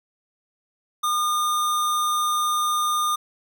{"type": "tone", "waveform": "square", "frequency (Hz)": 1214, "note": "D#6", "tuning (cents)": -43, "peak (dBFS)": -21, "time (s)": [1.03, 3.16], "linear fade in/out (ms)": 10, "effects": []}